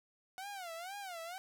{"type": "tone with vibrato", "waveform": "sawtooth", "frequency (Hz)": 731, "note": "F#5", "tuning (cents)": -21, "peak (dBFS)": -39, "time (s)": [0.38, 1.38], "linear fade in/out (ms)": 0, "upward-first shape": "sine", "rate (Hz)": 2.1, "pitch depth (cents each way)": 190, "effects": []}